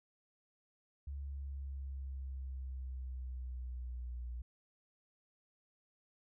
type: exponential sweep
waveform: sine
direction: down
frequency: 70.3 to 60 Hz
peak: -40 dBFS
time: 1.07-4.42 s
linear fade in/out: 5 ms
effects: none